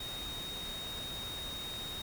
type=tone in noise; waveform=sine; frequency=3729 Hz; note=A#7; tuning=in tune; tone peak=-40 dBFS; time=0-2.02 s; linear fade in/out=5 ms; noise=pink; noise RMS=-45 dBFS; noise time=0-2.02 s; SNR=+2 dB; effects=none